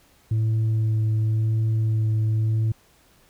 sine tone with vibrato, 110 Hz, A2, in tune, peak -16 dBFS, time 0.31-2.72 s, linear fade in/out 5 ms, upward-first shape sine, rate 0.93 Hz, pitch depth 13 cents each way, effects tanh soft clip ceiling -18 dBFS + pink hiss -58 dBFS RMS until 3.29 s

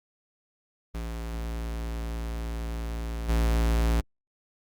square tone with level steps, 56.9 Hz, A#1, 41 cents flat, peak -31 / -22 dBFS, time 0.94-4.01 s, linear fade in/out 10 ms, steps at 3.28 s, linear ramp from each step 20 ms, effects Opus 32 kbps

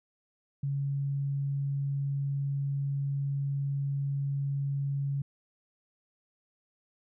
sine tone, 139.6 Hz, C#3, 13 cents sharp, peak -28 dBFS, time 0.63-5.22 s, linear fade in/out 5 ms, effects none

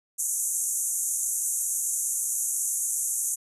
pink band-pass noise, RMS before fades -28 dBFS, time 0.18-3.36 s, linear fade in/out 20 ms, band 6300 to 12000 Hz, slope 96 dB/octave, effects none

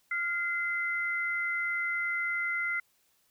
sine tone pair together, 1407 / 2055 Hz, F6 / C7, +12 / -32 cents, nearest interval perfect fifth, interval 656 cents, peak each -33 / -30 dBFS, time 0.11-2.8 s, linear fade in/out 5 ms, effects white hiss -70 dBFS RMS until 3.3 s

